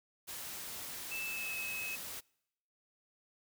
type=noise; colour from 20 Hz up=white; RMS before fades=-44 dBFS; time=0.27-2.21 s; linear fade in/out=20 ms
type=tone with pitch glide; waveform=sine; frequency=2637 to 2572 Hz; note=E7 to E7; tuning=0 to -43 cents; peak=-38 dBFS; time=1.11-1.96 s; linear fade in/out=10 ms; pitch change=-43 cents; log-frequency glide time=1.24-1.58 s
effects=noise-tail reverb RT60 0.8 s tail -26 dB re dry